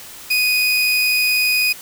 30% pulse tone, 2489 Hz, D#7, in tune, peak -12 dBFS, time 0.3-1.73 s, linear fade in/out 10 ms, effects white hiss -37 dBFS RMS until 1.81 s

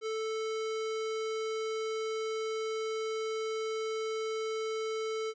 square tone, 440 Hz, A4, in tune, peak -33 dBFS, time 0.01-5.34 s, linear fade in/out 50 ms, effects resampled to 16000 Hz

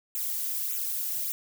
violet noise with flanger, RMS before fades -31 dBFS, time 0.15-1.32 s, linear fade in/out 0 ms, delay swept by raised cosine 0.2 to 2.3 ms, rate 1.7 Hz, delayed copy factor -0.95, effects none

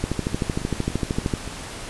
two click trains, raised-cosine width 3 ms, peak -9 / -20 dBFS, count 18 / 5, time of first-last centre 0.04-1.338 / 0.33-1.476 s, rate 13.1 / 3.49 Hz, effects pink hiss -35 dBFS RMS until 1.89 s + resampled to 24000 Hz

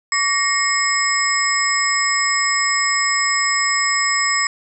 sine tone cluster, 1138 / 1865 / 2158 / 5150 / 7750 Hz, C#6 / A#6 / C#7 / E8 / B8, +45 / 0 / -47 / -41 / -34 cents, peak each -22 dBFS, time 0.12-4.47 s, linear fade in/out 2 ms, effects none

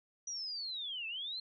sine linear two-way sweep, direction down then up, 5870 to 2584 to 4226 Hz, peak -38 dBFS, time 0.27-1.4 s, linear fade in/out 5 ms, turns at 1.07 s, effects none

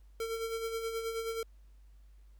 square tone with tremolo, 453.2 Hz, A#4, 49 cents flat, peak -33 dBFS, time 0.2-1.43 s, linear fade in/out 2 ms, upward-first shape sine, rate 9.4 Hz, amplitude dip 50%, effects added 50 Hz sine -54 dBFS peak until 2.39 s + pink hiss -75 dBFS RMS until 2.39 s

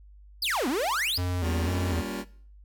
45% pulse exponential two-way sweep, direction down then up, 5200 to 233 to 5200 Hz, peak -25 dBFS, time 0.42-1.18 s, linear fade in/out 5 ms, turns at 0.68 s
square tone with vibrato, 86.3 Hz, F2, 20 cents flat, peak -27 dBFS, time 1.17-2.02 s, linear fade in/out 20 ms, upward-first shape square, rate 2 Hz, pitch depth 68 cents each way
sawtooth chord, G half-diminished seventh, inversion none, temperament just, 196 / 235.2 / 282.2 / 352.8 Hz, G3 / Bb3 / Db4 / F4, 0 / +16 / +31 / +18 cents, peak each -33 dBFS, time 1.41-2.25 s, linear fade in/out 50 ms
effects noise-tail reverb RT60 0.5 s tail -18 dB re dry + added 50 Hz sine -48 dBFS peak until 2.64 s

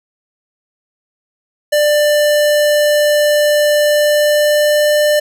square tone with pitch glide, 593 to 596.4 Hz, D5 to D5, +17 to +27 cents, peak -10 dBFS, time 1.72-5.2 s, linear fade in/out 10 ms, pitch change +10 cents, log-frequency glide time 3.8-5 s, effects none

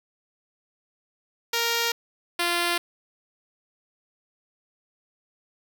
5% pulse tone pair in turn, 466.2 / 346.3 Hz, A#4 / F4, 0 / -15 cents, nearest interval perfect fourth, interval 515 cents, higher first, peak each -11 dBFS, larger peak neither, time 1.53-1.92 / 2.39-2.78 s, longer neither, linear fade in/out 5 ms, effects none

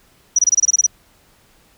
sine tone bursts, 5840 Hz, F#8, 24 cents flat, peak -9 dBFS, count 10, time 0.36-0.865 s, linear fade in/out 5 ms, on 28 ms, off 25 ms, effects pink hiss -54 dBFS RMS until 1.77 s

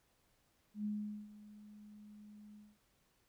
sine tone with ADSR envelope, 209.5 Hz, G#3, 15 cents sharp, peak -35 dBFS, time 0.74-2.78 s, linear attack 110 ms, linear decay 430 ms, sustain -18 dB, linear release 220 ms, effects pink hiss -75 dBFS RMS until 3.28 s

